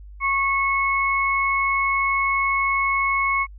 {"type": "tone pair together", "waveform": "sine", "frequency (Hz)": [1097, 2194], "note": ["C#6", "C#7"], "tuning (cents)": [-18, -18], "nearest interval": "octave", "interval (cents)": 1200, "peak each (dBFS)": -21, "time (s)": [0.2, 3.47], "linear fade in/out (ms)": 50, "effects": ["added 50 Hz sine -38 dBFS peak until 3.58 s"]}